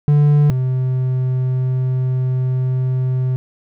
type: tone pair in turn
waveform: triangle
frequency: 146.83 / 128.64 Hz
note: D3 / C3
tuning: 0 / -29 cents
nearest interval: major second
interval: 229 cents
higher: first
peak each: -7 / -13 dBFS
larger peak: first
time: 0.08-0.5 / 0.5-3.36 s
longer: second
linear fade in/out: 0 ms
effects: none